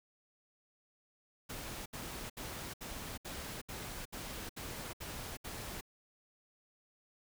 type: noise bursts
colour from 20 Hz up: pink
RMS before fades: -44 dBFS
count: 10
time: 1.49-5.811 s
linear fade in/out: 10 ms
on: 370 ms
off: 69 ms
effects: none